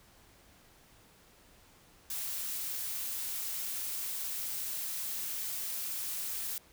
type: noise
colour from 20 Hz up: blue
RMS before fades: -37 dBFS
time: 2.1-6.58 s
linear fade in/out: 2 ms
effects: pink hiss -61 dBFS RMS until 6.72 s